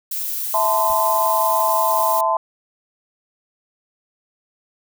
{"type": "noise", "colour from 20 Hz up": "violet", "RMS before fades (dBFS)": -25, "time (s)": [0.11, 2.21], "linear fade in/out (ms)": 5}
{"type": "chord", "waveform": "sine", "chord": "A minor", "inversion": "second", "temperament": "equal with one note detuned", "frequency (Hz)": [659.3, 880, 1029.7], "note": ["E5", "A5", "C6"], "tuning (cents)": [0, 0, -28], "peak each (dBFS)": [-21, -20, -19], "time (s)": [0.54, 2.37], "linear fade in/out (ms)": 2}
{"type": "noise with exponential decay", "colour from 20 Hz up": "brown", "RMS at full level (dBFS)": -32, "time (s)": [0.9, 1], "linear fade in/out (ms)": 0, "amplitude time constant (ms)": 20}
{"effects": []}